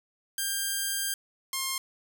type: tone pair in turn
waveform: 5% pulse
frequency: 1595 / 1064.5 Hz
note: G6 / C6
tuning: +30 / +30 cents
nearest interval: perfect fifth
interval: 700 cents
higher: first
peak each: -17 dBFS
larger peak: neither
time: 0.38-1.14 / 1.53-1.78 s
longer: first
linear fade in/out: 2 ms
effects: none